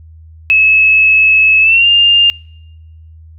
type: tone with pitch glide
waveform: sine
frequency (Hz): 2588 to 2806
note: E7 to F7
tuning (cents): -32 to +8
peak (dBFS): -5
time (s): 0.5-2.3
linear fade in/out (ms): 0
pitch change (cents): +140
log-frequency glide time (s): 1.61-1.87
effects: noise-tail reverb RT60 0.9 s tail -26 dB re dry + added 80 Hz sine -34 dBFS peak until 3.38 s